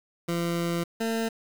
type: tone pair in turn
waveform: 20% pulse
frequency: 170.5 / 226 Hz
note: F3 / A3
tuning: -41 / +47 cents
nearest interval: perfect fourth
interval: 488 cents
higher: second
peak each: -21 dBFS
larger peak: neither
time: 0.28-0.84 / 1-1.29 s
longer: first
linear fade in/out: 10 ms
effects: 8-bit